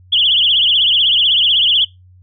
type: tone with vibrato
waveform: sine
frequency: 3136 Hz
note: G7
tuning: in tune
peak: -9 dBFS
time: 0.12-1.85 s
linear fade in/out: 10 ms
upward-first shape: triangle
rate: 16 Hz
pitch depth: 200 cents each way
effects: noise-tail reverb RT60 0.2 s tail -22 dB re dry + added 91 Hz sine -42 dBFS peak until 2.22 s